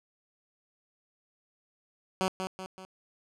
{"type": "tone with echo", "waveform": "10% pulse", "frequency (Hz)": 188, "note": "F#3", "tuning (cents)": 28, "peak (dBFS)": -18, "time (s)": [2.21, 2.28], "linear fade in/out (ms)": 0, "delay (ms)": 190, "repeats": 3, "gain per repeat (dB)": -6, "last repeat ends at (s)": 2.85, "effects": ["low-pass 9000 Hz 12 dB/octave"]}